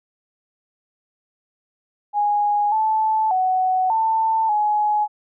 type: tone with pitch steps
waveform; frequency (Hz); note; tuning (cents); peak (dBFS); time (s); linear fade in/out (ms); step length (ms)
sine; 827 / 873 / 745 / 890 / 841; G#5 / A5 / F#5 / A5 / G#5; -8 / -14 / +12 / +20 / +22; -16; 2.13-5.08; 50; 590
effects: none